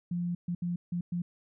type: tone bursts at uneven times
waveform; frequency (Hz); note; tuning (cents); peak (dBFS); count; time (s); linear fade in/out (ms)
sine; 174.61; F3; 0; -29; 5; 0.11-0.35 / 0.48-0.55 / 0.62-0.76 / 0.92-1.01 / 1.12-1.22; 5
effects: none

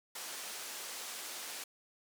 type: band-pass noise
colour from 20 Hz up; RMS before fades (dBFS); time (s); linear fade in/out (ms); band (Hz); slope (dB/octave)
white; -44; 0.15-1.64; 5; 350 to 10000; 12
effects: none

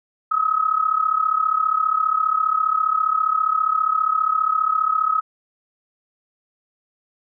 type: tone with amplitude modulation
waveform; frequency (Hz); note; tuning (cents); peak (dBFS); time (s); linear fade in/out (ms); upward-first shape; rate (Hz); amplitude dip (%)
sine; 1276; D#6; +43; -13; 0.31-5.21; 10; sine; 34.9; 80
effects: none

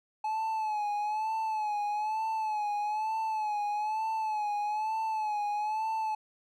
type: tone with vibrato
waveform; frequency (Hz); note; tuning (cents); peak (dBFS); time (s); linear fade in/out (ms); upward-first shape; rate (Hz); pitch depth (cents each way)
triangle; 856; A5; -48; -27; 0.24-6.15; 5; sine; 1.1; 60
effects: none

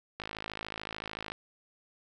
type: click train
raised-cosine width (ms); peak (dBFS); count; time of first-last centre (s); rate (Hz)
0.3; -21; 61; 0.2-1.319; 53.6
effects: none

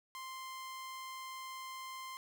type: tone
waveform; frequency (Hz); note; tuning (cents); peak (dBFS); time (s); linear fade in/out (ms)
sawtooth; 1046.5; C6; 0; -40; 0.15-2.17; 0
effects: none

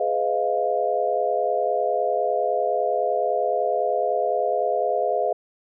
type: chord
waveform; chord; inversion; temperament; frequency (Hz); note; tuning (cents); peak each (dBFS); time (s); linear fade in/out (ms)
sine; F half-diminished seventh; first; just; 419.1 / 502.9 / 628.6 / 698.5; Ab4 / Cb5 / Eb5 / F5; +16 / +31 / +18 / 0; -27 / -26 / -25 / -24; 0-5.33; 5
effects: none

